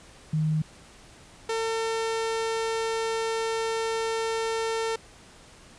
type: tone pair in turn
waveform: sine / sawtooth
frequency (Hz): 155.56 / 450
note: D#3 / A4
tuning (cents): 0 / +39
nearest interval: octave + tritone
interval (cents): 1839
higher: second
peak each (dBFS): -22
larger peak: neither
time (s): 0.33-0.62 / 1.49-4.96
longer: second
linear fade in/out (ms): 5
effects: pink hiss -51 dBFS RMS until 5.78 s + resampled to 22050 Hz